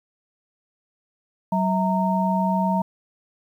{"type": "tone cluster", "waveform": "sine", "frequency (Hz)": [189.1, 652, 922], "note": ["F#3", "E5", "A#5"], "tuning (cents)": [38, -19, -19], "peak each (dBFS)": [-21, -27, -23], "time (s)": [1.52, 2.82], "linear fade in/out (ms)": 5, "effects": ["9-bit"]}